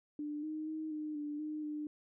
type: tone with pitch steps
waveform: sine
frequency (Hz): 296.9 / 309.8 / 313.7 / 305 / 295.1 / 305.3 / 300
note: D4 / D#4 / D#4 / D#4 / D4 / D#4 / D4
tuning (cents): +19 / -7 / +14 / -34 / +8 / -33 / +37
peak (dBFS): -37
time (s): 0.19-1.87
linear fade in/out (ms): 2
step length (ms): 240
effects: none